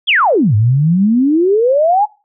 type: exponential two-way sweep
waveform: sine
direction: down then up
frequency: 3520 to 101.3 to 866 Hz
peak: -8 dBFS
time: 0.07-2.06 s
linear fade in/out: 20 ms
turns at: 0.55 s
effects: noise-tail reverb RT60 0.3 s tail -21 dB re dry